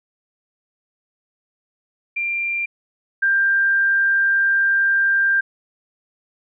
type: tone pair in turn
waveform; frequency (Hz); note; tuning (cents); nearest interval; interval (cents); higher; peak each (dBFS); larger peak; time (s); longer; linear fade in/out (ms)
sine; 2379 / 1587.8; D7 / G6; +22 / +22; perfect fifth; 700; first; -20 / -14; second; 2.16-2.66 / 3.22-5.41; second; 10
effects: none